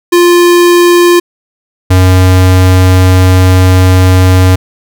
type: tone pair in turn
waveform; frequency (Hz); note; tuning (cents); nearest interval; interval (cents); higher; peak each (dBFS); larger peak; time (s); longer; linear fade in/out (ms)
square; 349.2 / 92.49; F4 / F#2; 0 / 0; octave + major seventh; 2300; first; -3; neither; 0.12-1.2 / 1.9-4.56; second; 10
effects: none